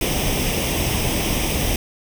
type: noise with comb filter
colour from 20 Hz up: pink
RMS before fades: -21 dBFS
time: 0.01-1.76 s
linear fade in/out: 2 ms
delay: 0.35 ms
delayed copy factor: +0.65
effects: none